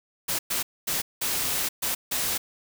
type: noise bursts at uneven times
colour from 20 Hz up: white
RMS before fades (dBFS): -27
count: 6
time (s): 0.28-0.39 / 0.5-0.63 / 0.87-1.02 / 1.21-1.69 / 1.82-1.95 / 2.11-2.38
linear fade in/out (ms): 10
effects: none